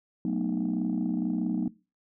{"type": "chord", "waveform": "sine", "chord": "B dominant seventh", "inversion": "second", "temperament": "just", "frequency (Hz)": [185.21, 222.2, 246.9, 308.7], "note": ["F#3", "A3", "B3", "D#4"], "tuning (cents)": [2, 17, 0, -14], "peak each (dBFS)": [-29, -31, -30, -31], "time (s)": [0.25, 1.68], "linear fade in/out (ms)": 2, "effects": ["noise-tail reverb RT60 0.3 s tail -21 dB re dry", "tanh soft clip ceiling -20 dBFS"]}